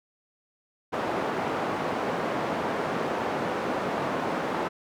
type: band-pass noise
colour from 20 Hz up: white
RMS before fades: -29 dBFS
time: 0.92-4.69 s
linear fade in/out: 20 ms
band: 180 to 890 Hz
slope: 12 dB/octave
effects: none